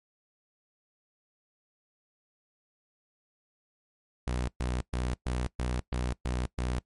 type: tone bursts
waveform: sawtooth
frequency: 61.74 Hz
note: B1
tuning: in tune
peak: -25 dBFS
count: 8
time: 4.27-6.79 s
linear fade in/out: 0 ms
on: 210 ms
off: 120 ms
effects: noise-tail reverb RT60 0.1 s tail -21 dB re dry + MP3 48 kbps